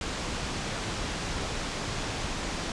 pink low-pass noise, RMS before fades -33 dBFS, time 0.01-2.72 s, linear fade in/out 2 ms, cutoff 7400 Hz, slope 24 dB/octave, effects resampled to 24000 Hz

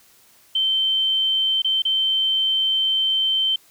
sine tone with dropouts, 3104 Hz, G7, 18 cents flat, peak -17 dBFS, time 0.55-3.56 s, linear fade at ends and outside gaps 5 ms, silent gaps 1.62-1.645 / 1.821-1.851 s, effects white hiss -54 dBFS RMS until 3.7 s

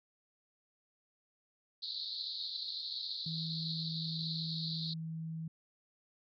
pink band-pass noise, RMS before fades -41 dBFS, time 1.82-4.94 s, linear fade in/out 10 ms, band 3800 to 4500 Hz, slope 96 dB/octave
sine tone, 161.6 Hz, E3, 34 cents flat, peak -38 dBFS, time 3.26-5.48 s, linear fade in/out 5 ms
effects none

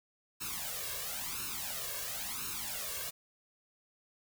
white noise with flanger, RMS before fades -39 dBFS, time 0.4-3.11 s, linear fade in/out 20 ms, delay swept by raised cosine 0.74 to 1.84 ms, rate 0.97 Hz, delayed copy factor +1, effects none

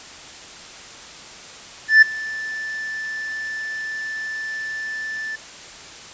triangle tone with ADSR envelope, 1760 Hz, A6, in tune, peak -3 dBFS, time 1.88-5.36 s, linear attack 140 ms, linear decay 10 ms, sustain -21 dB, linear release 9 ms, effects white hiss -39 dBFS RMS until 6.13 s + resampled to 16000 Hz

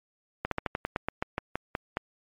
slowing click train, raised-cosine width 0.5 ms, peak -13 dBFS, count 13, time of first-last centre 0.45-1.97 s, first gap 63 ms, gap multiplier 1.12, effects MP3 64 kbps

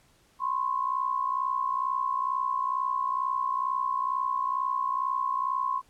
sine tone pair together, 1019 / 1081.2 Hz, C6 / C#6, -46 / -44 cents, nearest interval minor second, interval 102 cents, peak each -29 / -28 dBFS, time 0.39-5.82 s, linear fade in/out 50 ms, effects pink hiss -63 dBFS RMS until 5.89 s + low-pass 12000 Hz 12 dB/octave

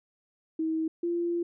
sine tone pair in turn, 320 / 343.7 Hz, D#4 / F4, +49 / -28 cents, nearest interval minor second, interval 123 cents, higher second, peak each -26 dBFS, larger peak neither, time 0.59-0.88 / 1.03-1.43 s, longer second, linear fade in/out 5 ms, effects none

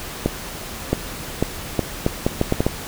accelerating click train, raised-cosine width 2 ms, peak -3 dBFS, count 10, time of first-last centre 0.26-2.665 s, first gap 670 ms, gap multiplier 0.74, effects pink hiss -32 dBFS RMS until 2.87 s

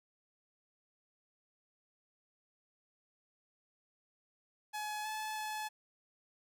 sawtooth tone with pitch steps, 847 / 863 / 858 Hz, G#5 / A5 / A5, +34 / -34 / -44 cents, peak -34 dBFS, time 4.73-5.69 s, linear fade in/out 20 ms, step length 320 ms, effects none

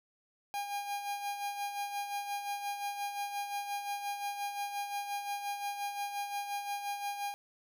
45% pulse tone with tremolo, 810 Hz, G#5, 43 cents flat, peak -33 dBFS, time 0.54-7.34 s, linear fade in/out 0 ms, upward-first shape sine, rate 5.7 Hz, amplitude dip 55%, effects none

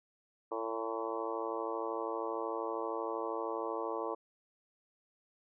harmonic tone with a mistuned harmonic, 112.8 Hz, A2, 44 cents sharp, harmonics 3 / 4 / 5 / 6 / 7 / 8 / 9 / 10, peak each -42 / -39 / -42 / -46 / -46 / -44 / -43 / -44 dBFS, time 0.51-4.15 s, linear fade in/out 10 ms, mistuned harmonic 7, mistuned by +32 cents, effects none

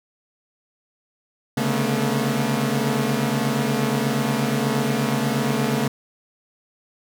sawtooth tone cluster, 136.3 / 144.7 / 217.6 / 239.2 Hz, C#3 / D3 / A3 / A#3, -29 / -25 / -19 / +45 cents, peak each -22 / -24 / -20 / -21 dBFS, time 1.57-5.88 s, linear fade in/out 5 ms, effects none

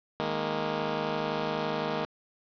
10% pulse chord, D# suspended fourth, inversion none, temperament just, 155.56 / 207.4 / 233.3 Hz, D#3 / G#3 / A#3, 0 / -2 / +2 cents, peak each -26 dBFS, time 0.2-2.05 s, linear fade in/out 0 ms, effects resampled to 11025 Hz + 7-bit

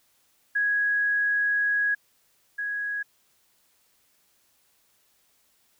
sine tone pair in turn, 1661.2 / 1661.2 Hz, G#6 / G#6, 0 / 0 cents, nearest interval unison, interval 0 cents, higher neither, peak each -21 / -27 dBFS, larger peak first, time 0.55-1.95 / 2.58-3.03 s, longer first, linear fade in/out 10 ms, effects white hiss -66 dBFS RMS until 5.79 s

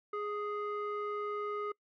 square tone with low-pass filter, 415.3 Hz, G#4, in tune, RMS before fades -37 dBFS, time 0.13-1.72 s, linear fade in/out 5 ms, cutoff 1500 Hz, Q 4.5, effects noise-tail reverb RT60 0.1 s tail -25 dB re dry

